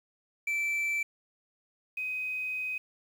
triangle / sine tone pair in turn, 2329 / 2514 Hz, D7 / D#7, -15 / +17 cents, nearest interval minor second, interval 132 cents, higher second, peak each -26 / -31 dBFS, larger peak first, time 0.47-1.03 / 1.97-2.78 s, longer second, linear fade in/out 5 ms, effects 9-bit

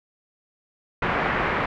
white low-pass noise, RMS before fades -24 dBFS, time 1.02-1.66 s, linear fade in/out 5 ms, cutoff 2000 Hz, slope 24 dB/octave, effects none

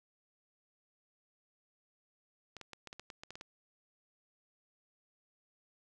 clicks, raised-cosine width 0.2 ms, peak -29 dBFS, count 11, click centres 2.567 / 2.613 / 2.733 / 2.873 / 2.929 / 2.996 / 3.102 / 3.235 / 3.306 / 3.355 / 3.411 s, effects none

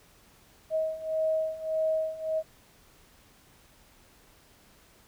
sine beating tone pair, 633 / 634.7 Hz, D#5 / D#5, +30 / +34 cents, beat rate 1.7 Hz, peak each -31 / -28 dBFS, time 0.7-2.43 s, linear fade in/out 50 ms, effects pink hiss -59 dBFS RMS until 5.07 s

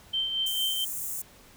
sine tone with tremolo, 3118 Hz, G7, 10 cents flat, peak -24 dBFS, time 0.13-0.85 s, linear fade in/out 10 ms, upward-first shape triangle, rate 4.4 Hz, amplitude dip 50%
white high-pass noise, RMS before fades -34 dBFS, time 0.46-1.22 s, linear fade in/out 5 ms, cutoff 6600 Hz, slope 48 dB/octave
effects pink hiss -54 dBFS RMS until 1.56 s

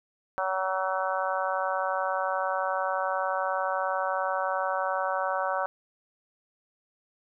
harmonic tone, 188.6 Hz, F#3, 33 cents sharp, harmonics 3 / 4 / 5 / 6 / 7 / 8, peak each -31 / -32 / -33 / -34 / -34 / -35 dBFS, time 0.38-5.66 s, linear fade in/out 0 ms, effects none

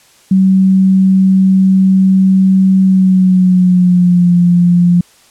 sine tone with pitch glide, 190 to 175.24 Hz, F#3 to F3, +46 to +6 cents, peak -5 dBFS, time 0.31-5.01 s, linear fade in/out 5 ms, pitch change -140 cents, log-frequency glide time 2.82-4.34 s, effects white hiss -46 dBFS RMS until 5.3 s + low-pass 10000 Hz 12 dB/octave

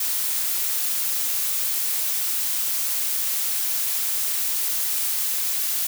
blue noise, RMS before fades -24 dBFS, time 0-5.87 s, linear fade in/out 5 ms, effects none

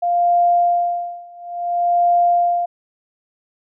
sine tone with tremolo, 698.5 Hz, F5, in tune, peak -11 dBFS, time 0.02-2.66 s, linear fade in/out 10 ms, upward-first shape sine, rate 0.58 Hz, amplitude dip 95%, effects none

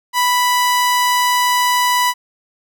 sawtooth tone, 987.8 Hz, B5, in tune, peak -9 dBFS, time 0.13-2.14 s, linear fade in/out 50 ms, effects none

